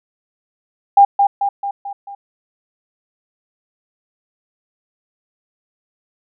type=tone with echo; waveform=sine; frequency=801 Hz; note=G5; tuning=37 cents sharp; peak=-4 dBFS; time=0.97-1.05 s; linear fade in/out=5 ms; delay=220 ms; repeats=5; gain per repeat=-5 dB; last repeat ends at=2.15 s; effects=none